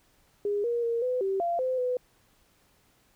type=tone with pitch steps; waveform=sine; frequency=409.5 / 473.6 / 465.4 / 503 / 387.2 / 688 / 514 / 499.6 Hz; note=G#4 / A#4 / A#4 / B4 / G4 / F5 / C5 / B4; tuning=-24 / +27 / -3 / +32 / -21 / -26 / -31 / +20 cents; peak=-25 dBFS; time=0.45-1.97 s; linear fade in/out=2 ms; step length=190 ms; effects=pink hiss -65 dBFS RMS until 3.15 s